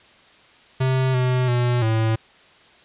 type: tone with pitch steps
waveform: square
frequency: 130.8 / 126.9 / 122.2 / 111.4 Hz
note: C3 / B2 / B2 / A2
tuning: 0 / +47 / -18 / +22 cents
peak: -18 dBFS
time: 0.8-2.16 s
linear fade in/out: 10 ms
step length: 340 ms
effects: white hiss -51 dBFS RMS until 2.84 s + resampled to 8000 Hz